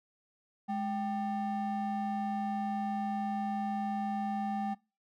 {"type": "ring-modulated tone", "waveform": "triangle", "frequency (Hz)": 496.1, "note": "B4", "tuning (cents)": 8, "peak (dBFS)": -26, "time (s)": [0.68, 4.75], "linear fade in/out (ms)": 20, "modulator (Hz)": 287, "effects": ["noise-tail reverb RT60 0.3 s tail -23 dB re dry"]}